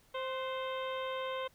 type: harmonic tone with a mistuned harmonic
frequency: 523.3 Hz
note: C5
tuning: in tune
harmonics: 1 / 2 / 3 / 4 / 5 / 6 / 7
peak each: -37 / -40 / -48 / -48 / -51 / -48 / -51 dBFS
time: 0.14-1.48 s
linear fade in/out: 10 ms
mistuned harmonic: 3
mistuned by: -55 cents
effects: pink hiss -66 dBFS RMS until 1.54 s